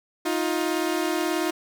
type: tone pair together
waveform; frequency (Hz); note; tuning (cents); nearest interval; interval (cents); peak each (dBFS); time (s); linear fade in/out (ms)
sawtooth; 314.8 / 353.3; D#4 / F4; +20 / +20; major second; 200; -22; 0.25-1.51; 10
effects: none

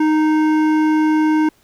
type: tone with hard clipping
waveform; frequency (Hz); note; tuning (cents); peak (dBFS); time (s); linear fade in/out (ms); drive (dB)
sine; 309.8; D#4; -7; -14; 0-1.49; 5; 12
effects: pink hiss -56 dBFS RMS until 1.63 s

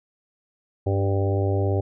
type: harmonic tone with a mistuned harmonic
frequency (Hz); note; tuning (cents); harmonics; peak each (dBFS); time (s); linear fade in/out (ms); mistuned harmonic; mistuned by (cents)
98; G2; 0; 1 / 3 / 4 / 5 / 6 / 7 / 8; -21 / -31 / -27 / -32 / -31 / -39 / -35; 0.86-1.81; 10; 3; -20
effects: none

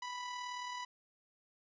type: tone with amplitude modulation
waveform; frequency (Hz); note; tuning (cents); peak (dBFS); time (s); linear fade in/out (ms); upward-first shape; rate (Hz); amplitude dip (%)
sawtooth; 987.8; B5; 0; -35; 0.02-0.85; 5; sine; 38.6; 35
effects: resampled to 16000 Hz

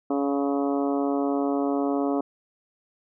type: harmonic tone with a mistuned harmonic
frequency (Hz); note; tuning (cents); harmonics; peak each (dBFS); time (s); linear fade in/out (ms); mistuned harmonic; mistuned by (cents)
140.7; C#3; +26; 2 / 3 / 4 / 5 / 6 / 7 / 8 / 9; -24 / -29 / -32 / -31 / -39 / -40 / -39 / -41; 0.1-2.21; 5; 8; -26
effects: none

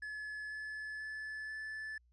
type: tone with pitch steps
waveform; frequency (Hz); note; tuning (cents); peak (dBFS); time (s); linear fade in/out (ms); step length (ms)
triangle; 1712 / 1721.9 / 1731.9 / 1741.9; A6 / A6 / A6 / A6; -48 / -38 / -28 / -18; -39; 0.02-1.98; 5; 490
effects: added 60 Hz sine -66 dBFS peak until 2.12 s + resampled to 24000 Hz

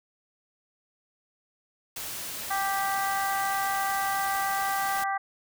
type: noise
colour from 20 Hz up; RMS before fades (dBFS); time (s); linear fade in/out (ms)
white; -36; 1.96-5.04; 5
type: harmonic tone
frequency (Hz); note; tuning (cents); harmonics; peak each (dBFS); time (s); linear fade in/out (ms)
392; G4; 0; 2 / 3 / 4 / 5; -28 / -32 / -34 / -36; 2.5-5.18; 10
effects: none

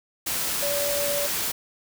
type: tone in noise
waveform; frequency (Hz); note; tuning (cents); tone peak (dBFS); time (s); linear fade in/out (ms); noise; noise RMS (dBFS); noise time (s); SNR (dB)
sine; 574; D5; -40; -26; 0.62-1.27; 10; white; -27; 0.26-1.52; -2
effects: none

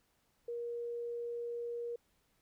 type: tone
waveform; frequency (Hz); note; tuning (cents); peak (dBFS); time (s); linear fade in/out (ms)
sine; 473.4; A#4; +27; -37; 0.48-1.96; 5
effects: pink hiss -75 dBFS RMS until 2.41 s

